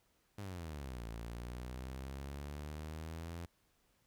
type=exponential two-way sweep; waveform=sawtooth; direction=down then up; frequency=104.8 to 55.8 to 86.1 Hz; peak=-39 dBFS; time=0.38-3.46 s; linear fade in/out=5 ms; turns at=1.06 s; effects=pink hiss -75 dBFS RMS until 4.06 s